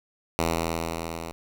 5% pulse tone with level ramp, 82.7 Hz, E2, 6 cents sharp, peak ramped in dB -11 to -23 dBFS, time 0.39-1.32 s, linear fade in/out 0 ms, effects none

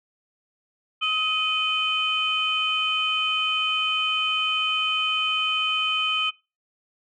sine tone cluster, 1268 / 2493 / 3058 Hz, D#6 / D#7 / G7, +32 / +3 / -44 cents, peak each -27 / -26 / -24 dBFS, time 1.01-6.31 s, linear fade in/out 20 ms, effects noise-tail reverb RT60 0.3 s tail -23 dB re dry + tanh soft clip ceiling -12 dBFS

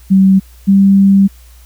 sine tone pair in turn, 191.8 / 196.17 Hz, G3 / G3, -37 / +2 cents, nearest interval unison, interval 39 cents, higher second, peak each -4 dBFS, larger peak neither, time 0.1-0.4 / 0.67-1.28 s, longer second, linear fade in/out 20 ms, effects added 60 Hz sine -37 dBFS peak until 1.65 s + white hiss -47 dBFS RMS until 1.65 s

